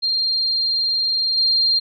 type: tone with level steps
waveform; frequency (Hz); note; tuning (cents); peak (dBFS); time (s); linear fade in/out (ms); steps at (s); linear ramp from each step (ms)
sine; 4193; C8; +3; -17 / -14; 0.02-1.8; 20; 1.37; 10
effects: none